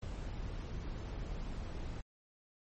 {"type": "noise", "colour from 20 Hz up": "brown", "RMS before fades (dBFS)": -41, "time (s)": [0.02, 2.01], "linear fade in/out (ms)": 5, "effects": ["MP3 32 kbps"]}